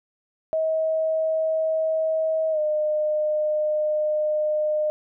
sine tone with pitch glide, 637 to 608.9 Hz, D#5 to D#5, +41 to -38 cents, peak -20 dBFS, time 0.53-4.9 s, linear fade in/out 0 ms, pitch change -79 cents, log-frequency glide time 2.51-2.59 s, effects none

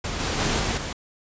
pink noise with level steps, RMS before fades -29 / -26 / -23 / -25 / -31 dBFS, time 0.04-0.93 s, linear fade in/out 5 ms, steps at 0.19 / 0.38 / 0.59 / 0.77 s, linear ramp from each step 10 ms, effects resampled to 16000 Hz

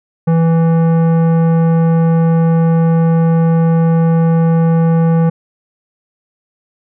sine tone with tanh clipping, 164.81 Hz, E3, in tune, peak -10 dBFS, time 0.27-5.3 s, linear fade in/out 10 ms, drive 14 dB, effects none

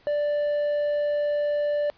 triangle tone with quantisation, 587.3 Hz, D5, in tune, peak -20 dBFS, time 0.07-1.9 s, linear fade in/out 0 ms, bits 8, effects pink hiss -58 dBFS RMS until 1.97 s + resampled to 11025 Hz

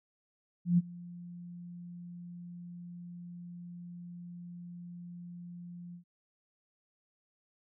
sine tone with ADSR envelope, 174.61 Hz, F3, in tune, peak -20 dBFS, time 0.65-6.04 s, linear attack 130 ms, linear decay 30 ms, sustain -23 dB, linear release 100 ms, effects none

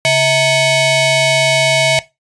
sawtooth ring-modulated tone, 784 Hz, G5, in tune, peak -3 dBFS, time 0.05-1.99 s, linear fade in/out 0 ms, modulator 1430 Hz, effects noise-tail reverb RT60 0.2 s tail -17 dB re dry + resampled to 22050 Hz

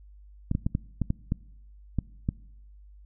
clicks, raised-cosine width 5 ms, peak -13 dBFS, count 9, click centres 0.514 / 0.551 / 0.665 / 0.751 / 1.017 / 1.104 / 1.321 / 1.987 / 2.289 s, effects noise-tail reverb RT60 0.9 s tail -23 dB re dry + added 50 Hz sine -48 dBFS peak until 3.05 s

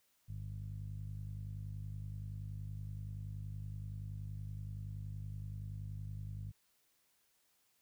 15% pulse tone with low-pass filter, 50.6 Hz, G#1, 44 cents flat, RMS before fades -44 dBFS, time 0.28-6.52 s, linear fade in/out 20 ms, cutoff 120 Hz, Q 3, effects white hiss -75 dBFS RMS until 7.81 s

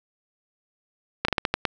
slowing click train, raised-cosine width 0.3 ms, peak -5 dBFS, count 7, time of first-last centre 1.25-1.652 s, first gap 34 ms, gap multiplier 1.27, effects none

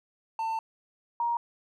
triangle / sine tone pair in turn, 895 / 942.1 Hz, A5 / A#5, +29 / +18 cents, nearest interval minor second, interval 89 cents, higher second, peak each -26 / -25 dBFS, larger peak second, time 0.39-0.59 / 1.2-1.37 s, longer first, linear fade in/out 2 ms, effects none

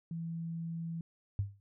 sine tone, 165.9 Hz, E3, 11 cents sharp, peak -36 dBFS, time 0.11-1.01 s, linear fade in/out 2 ms
sine tone with exponential decay, 99.9 Hz, G2, 33 cents sharp, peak -26 dBFS, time 1.39-1.6 s, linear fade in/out 0 ms, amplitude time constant 45 ms
effects none

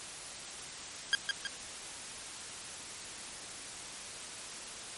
20% pulse tone with echo, 1613 Hz, G6, 49 cents sharp, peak -19 dBFS, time 1.13-1.15 s, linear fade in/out 0 ms, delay 160 ms, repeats 2, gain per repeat -5 dB, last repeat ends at 1.47 s, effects white hiss -44 dBFS RMS until 4.97 s + MP3 48 kbps

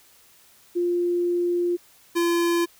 sine / square tone pair in turn, 350 / 342 Hz, F4 / F4, +4 / -36 cents, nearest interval unison, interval 40 cents, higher first, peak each -20 dBFS, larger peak neither, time 0.75-1.77 / 2.15-2.66 s, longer first, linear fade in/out 20 ms, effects white hiss -55 dBFS RMS until 2.79 s

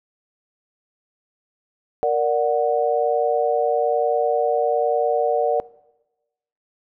sine chord, Bb augmented, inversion none, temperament equal with one note detuned, 466.2 / 587.3 / 737.4 Hz, Bb4 / D5 / F#5, 0 / 0 / -6 cents, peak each -21 / -21 / -21 dBFS, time 2.03-5.6 s, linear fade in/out 0 ms, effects noise-tail reverb RT60 1.0 s tail -21 dB re dry

